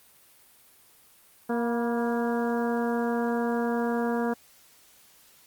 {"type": "harmonic tone with a mistuned harmonic", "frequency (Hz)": 235.2, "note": "A#3", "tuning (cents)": 16, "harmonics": [1, 2, 3, 4, 5, 6, 7], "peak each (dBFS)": [-27, -29, -34, -36, -41, -40, -40], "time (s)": [1.49, 4.34], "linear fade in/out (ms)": 10, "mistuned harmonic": 4, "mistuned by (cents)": 38, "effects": ["white hiss -57 dBFS RMS until 5.46 s", "Opus 32 kbps"]}